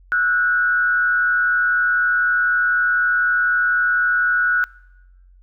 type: tone with frequency modulation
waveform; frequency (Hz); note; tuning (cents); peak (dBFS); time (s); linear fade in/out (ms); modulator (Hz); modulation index
sine; 1464; F#6; -19; -15; 0.12-4.64; 0; 124; 0.57
effects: noise-tail reverb RT60 1.0 s tail -24 dB re dry + added 45 Hz sine -46 dBFS peak until 5.42 s